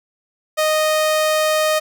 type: tone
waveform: sawtooth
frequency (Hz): 620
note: D#5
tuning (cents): -6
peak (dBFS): -11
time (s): 0.57-1.8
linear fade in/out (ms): 20
effects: none